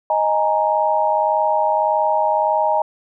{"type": "chord", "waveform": "sine", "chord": "D# suspended fourth", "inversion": "none", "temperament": "equal", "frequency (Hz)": [622.3, 830.6, 932.3], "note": ["D#5", "G#5", "A#5"], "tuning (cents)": [0, 0, 0], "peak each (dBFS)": -19, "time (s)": [0.1, 2.82], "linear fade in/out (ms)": 2, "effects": []}